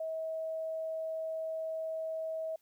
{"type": "tone", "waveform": "sine", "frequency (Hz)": 642, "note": "E5", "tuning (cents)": -46, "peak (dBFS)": -34, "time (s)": [0, 2.56], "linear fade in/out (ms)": 5, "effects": ["white hiss -73 dBFS RMS until 2.61 s"]}